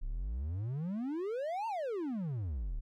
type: exponential two-way sweep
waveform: triangle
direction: up then down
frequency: 30 to 932.3 to 32.1 Hz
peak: -32 dBFS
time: 0.01-2.81 s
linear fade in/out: 20 ms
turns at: 1.67 s
effects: none